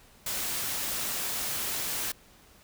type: noise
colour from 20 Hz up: white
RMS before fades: -32 dBFS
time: 0.26-2.12 s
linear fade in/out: 5 ms
effects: pink hiss -57 dBFS RMS until 2.63 s